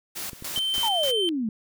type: noise with tremolo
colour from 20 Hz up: white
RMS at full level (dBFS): -33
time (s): 0.15-1.12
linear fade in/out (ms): 20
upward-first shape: square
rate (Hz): 3.4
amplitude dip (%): 80
type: clicks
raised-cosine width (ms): 3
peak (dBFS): -27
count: 4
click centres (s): 0.332 / 0.424 / 0.577 / 0.781
type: tone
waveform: triangle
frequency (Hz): 3100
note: G7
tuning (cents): -20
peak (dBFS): -22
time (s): 0.56-1.29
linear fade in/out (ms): 0
type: exponential sweep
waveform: sine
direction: down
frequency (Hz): 953 to 207.7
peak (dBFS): -24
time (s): 0.83-1.49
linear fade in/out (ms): 2
effects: none